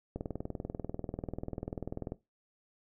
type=click train; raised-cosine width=2 ms; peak=-23 dBFS; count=41; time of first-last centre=0.16-2.121 s; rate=20.4 Hz; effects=noise-tail reverb RT60 0.2 s tail -17 dB re dry